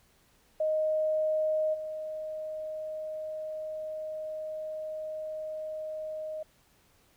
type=tone with level steps; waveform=sine; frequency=622.3 Hz; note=D#5; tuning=in tune; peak=-25 / -34 dBFS; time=0.6-6.43 s; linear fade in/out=5 ms; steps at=1.73 s; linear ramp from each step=20 ms; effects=pink hiss -65 dBFS RMS until 7.16 s